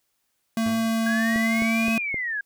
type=tone; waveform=square; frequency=225.5 Hz; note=A3; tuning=43 cents sharp; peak=-22 dBFS; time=0.57-1.98 s; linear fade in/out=2 ms
type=tone with exponential decay; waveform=sawtooth; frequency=104.9 Hz; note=G#2; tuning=18 cents sharp; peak=-28 dBFS; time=0.66-1.17 s; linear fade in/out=0 ms; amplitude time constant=110 ms
type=linear two-way sweep; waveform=sine; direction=up then down; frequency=1605 to 2554 to 1605 Hz; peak=-25 dBFS; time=1.06-2.41 s; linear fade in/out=5 ms; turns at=1.94 s
type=click train; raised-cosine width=2 ms; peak=-20 dBFS; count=4; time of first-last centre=1.36-2.143 s; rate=3.83 Hz
effects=white hiss -73 dBFS RMS until 2.45 s